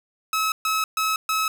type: tone bursts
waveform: sawtooth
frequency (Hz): 1290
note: E6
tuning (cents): -38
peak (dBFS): -17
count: 4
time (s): 0.33-1.48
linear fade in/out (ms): 2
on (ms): 190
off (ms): 130
effects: none